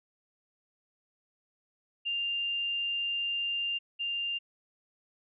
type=tone pair in turn; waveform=sine; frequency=2795 / 2795 Hz; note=F7 / F7; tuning=+1 / +1 cents; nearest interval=unison; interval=0 cents; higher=neither; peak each=-29 / -30 dBFS; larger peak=first; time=2.05-3.79 / 3.99-4.39 s; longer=first; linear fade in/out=20 ms; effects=none